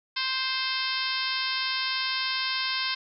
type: harmonic tone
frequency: 523.3 Hz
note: C5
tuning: in tune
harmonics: 2 / 3 / 4 / 5 / 6 / 7 / 8 / 9 / 10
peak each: -35 / -35 / -35 / -35 / -35 / -35 / -35 / -35 / -35 dBFS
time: 0.16-2.95 s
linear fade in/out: 10 ms
effects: none